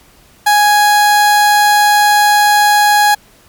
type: tone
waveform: 30% pulse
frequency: 830.6 Hz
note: G#5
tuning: in tune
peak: -4 dBFS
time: 0.46-3.15 s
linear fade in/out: 10 ms
effects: pink hiss -46 dBFS RMS until 3.48 s + MP3 96 kbps